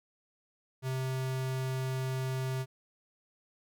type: tone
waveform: square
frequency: 130.81 Hz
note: C3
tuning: in tune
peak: -32 dBFS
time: 0.82-2.66 s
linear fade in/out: 50 ms
effects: none